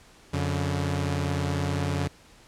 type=tone pair together; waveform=sawtooth; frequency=89.9 / 142.71 Hz; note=F#2 / D3; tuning=-49 / -49 cents; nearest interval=minor sixth; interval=800 cents; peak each=-24 dBFS; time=0.33-2.08 s; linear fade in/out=10 ms; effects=pink hiss -54 dBFS RMS until 2.47 s + low-pass 9000 Hz 12 dB/octave